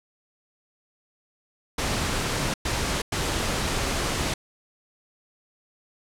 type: noise bursts at uneven times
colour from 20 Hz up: pink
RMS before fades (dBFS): -26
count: 3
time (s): 1.78-2.54 / 2.65-3.02 / 3.12-4.34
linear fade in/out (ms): 5
effects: low-pass 9000 Hz 12 dB/octave